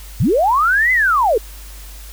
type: linear two-way sweep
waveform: sine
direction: up then down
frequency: 78 to 2065 to 393.3 Hz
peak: -11 dBFS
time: 0.2-1.38 s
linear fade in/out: 5 ms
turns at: 0.92 s
effects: added 50 Hz sine -33 dBFS peak until 2.12 s + white hiss -40 dBFS RMS until 2.12 s